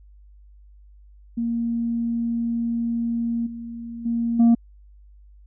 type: tone with level steps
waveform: sine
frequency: 233.1 Hz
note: A#3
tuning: in tune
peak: -21 / -31 / -20 / -9 dBFS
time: 1.37-4.55 s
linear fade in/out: 10 ms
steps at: 3.46 / 4.05 / 4.39 s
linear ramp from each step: 10 ms
effects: tanh soft clip ceiling -11 dBFS + added 50 Hz sine -46 dBFS peak until 5.46 s

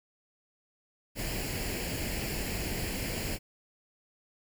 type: noise with comb filter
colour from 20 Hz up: pink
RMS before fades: -34 dBFS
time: 1.15-3.39 s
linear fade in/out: 50 ms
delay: 0.41 ms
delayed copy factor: +0.65
effects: none

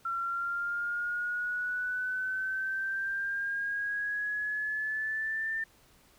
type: exponential sweep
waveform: sine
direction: up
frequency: 1358 to 1797 Hz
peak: -30 dBFS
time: 0.05-5.64 s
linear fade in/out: 5 ms
effects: pink hiss -62 dBFS RMS until 6.18 s

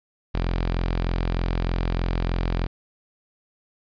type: tone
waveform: sawtooth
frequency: 43.25 Hz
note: F1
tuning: 16 cents flat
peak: -18 dBFS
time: 0.34-2.67 s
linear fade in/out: 10 ms
effects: resampled to 11025 Hz + 9-bit

